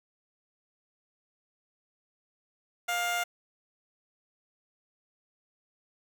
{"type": "tone with amplitude modulation", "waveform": "15% pulse", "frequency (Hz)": 704, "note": "F5", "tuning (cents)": 14, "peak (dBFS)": -20, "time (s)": [2.88, 3.24], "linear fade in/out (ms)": 10, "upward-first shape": "sine", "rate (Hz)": 215, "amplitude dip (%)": 35, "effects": []}